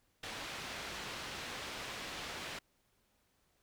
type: low-pass noise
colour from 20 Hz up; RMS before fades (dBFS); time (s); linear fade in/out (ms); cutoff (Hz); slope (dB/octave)
white; -44; 0.23-2.59; 5; 3500; 12
effects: pink hiss -75 dBFS RMS until 3.62 s